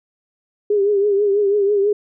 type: tone with vibrato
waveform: sine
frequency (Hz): 405.4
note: G#4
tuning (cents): -42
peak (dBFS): -13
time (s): 0.7-1.93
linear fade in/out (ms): 5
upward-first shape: triangle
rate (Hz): 6.1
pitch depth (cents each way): 73
effects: none